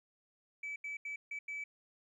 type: tone bursts at uneven times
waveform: sine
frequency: 2300 Hz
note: D7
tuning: 37 cents flat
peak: -37 dBFS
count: 5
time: 0.63-0.76 / 0.84-0.97 / 1.05-1.16 / 1.31-1.39 / 1.48-1.64 s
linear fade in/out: 5 ms
effects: tanh soft clip ceiling -36 dBFS + 13-bit